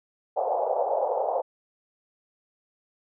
white band-pass noise, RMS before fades -26 dBFS, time 0.36-1.42 s, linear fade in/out 20 ms, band 490 to 800 Hz, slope 48 dB/octave, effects none

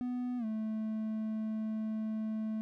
triangle tone with pitch glide, 247.8 to 218.2 Hz, B3 to A3, +6 to -14 cents, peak -31 dBFS, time 0.01-2.61 s, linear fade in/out 0 ms, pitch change -220 cents, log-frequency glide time 0.38-0.45 s, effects none

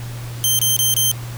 10% pulse tone bursts, 3136 Hz, G7, in tune, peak -6 dBFS, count 4, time 0.44-1.115 s, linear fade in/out 0 ms, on 150 ms, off 25 ms, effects added 119 Hz sine -27 dBFS peak until 1.37 s + pink hiss -37 dBFS RMS until 1.37 s

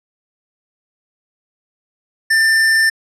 square tone, 1787 Hz, A6, 26 cents sharp, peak -11 dBFS, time 2.3-2.9 s, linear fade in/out 10 ms, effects low-pass 10000 Hz 12 dB/octave

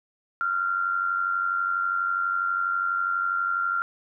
sine tone with amplitude modulation, 1383 Hz, F6, 17 cents flat, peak -20 dBFS, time 0.41-3.82 s, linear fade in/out 0 ms, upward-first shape sine, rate 92.2 Hz, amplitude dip 60%, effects none

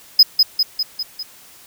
triangle tone with echo, 5040 Hz, D#8, 21 cents sharp, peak -3 dBFS, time 0.19-0.23 s, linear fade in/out 5 ms, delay 200 ms, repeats 5, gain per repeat -4 dB, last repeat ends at 1.23 s, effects white hiss -45 dBFS RMS until 1.66 s

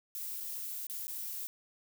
violet noise with dropouts, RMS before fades -40 dBFS, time 0.15-1.47 s, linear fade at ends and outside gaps 0 ms, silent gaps 0.402-0.407 / 0.868-0.898 / 1.07-1.08 s, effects none

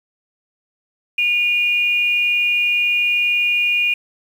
sine tone pair together, 2447 / 2807 Hz, D#7 / F7, -29 / +8 cents, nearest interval major second, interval 237 cents, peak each -15 / -22 dBFS, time 1.18-3.94 s, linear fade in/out 5 ms, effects 7-bit

